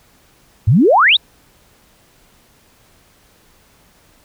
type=exponential sweep; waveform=sine; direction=up; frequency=91.5 to 4007 Hz; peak=-7 dBFS; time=0.67-1.17 s; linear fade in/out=10 ms; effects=pink hiss -52 dBFS RMS until 4.24 s